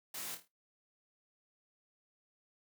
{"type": "noise with echo", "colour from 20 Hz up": "white", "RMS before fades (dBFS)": -43, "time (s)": [0.14, 0.35], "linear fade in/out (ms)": 5, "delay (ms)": 26, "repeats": 5, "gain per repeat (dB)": -7, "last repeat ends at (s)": 0.48, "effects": ["noise-tail reverb RT60 0.2 s tail -18 dB re dry", "high-pass 150 Hz 12 dB/octave"]}